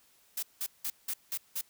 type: noise bursts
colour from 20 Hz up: blue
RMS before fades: -34 dBFS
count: 6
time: 0.37-1.612 s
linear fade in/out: 5 ms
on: 57 ms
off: 180 ms
effects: white hiss -65 dBFS RMS until 1.69 s